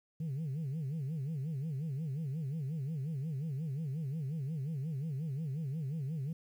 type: tone with vibrato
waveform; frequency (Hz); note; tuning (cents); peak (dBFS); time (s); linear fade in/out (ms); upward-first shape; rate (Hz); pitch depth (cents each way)
sine; 146.8; D3; 0; -32; 0.2-6.33; 5; sine; 5.6; 210
effects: tanh soft clip ceiling -33 dBFS + 11-bit